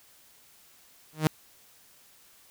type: tone with exponential growth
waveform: sawtooth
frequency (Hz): 155.56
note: D#3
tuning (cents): 0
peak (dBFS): -13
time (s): 1.13-1.27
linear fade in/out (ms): 0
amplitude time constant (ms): 30
effects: white hiss -58 dBFS RMS until 2.5 s